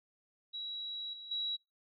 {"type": "tone with level steps", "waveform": "sine", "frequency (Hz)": 3885, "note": "B7", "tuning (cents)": -29, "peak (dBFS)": [-38, -45, -33], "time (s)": [0.53, 1.57], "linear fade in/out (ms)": 20, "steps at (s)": [1.13, 1.31], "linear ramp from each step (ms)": 5, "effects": ["noise-tail reverb RT60 0.2 s tail -23 dB re dry"]}